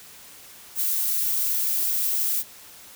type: noise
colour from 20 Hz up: violet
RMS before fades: -24 dBFS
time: 0.75-2.44 s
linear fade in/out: 50 ms
effects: white hiss -46 dBFS RMS until 2.95 s